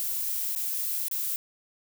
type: noise with dropouts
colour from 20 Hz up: violet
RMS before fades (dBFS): -30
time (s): 0-1.36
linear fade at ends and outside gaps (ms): 0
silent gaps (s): 0.551-0.561 / 1.083-1.113
effects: none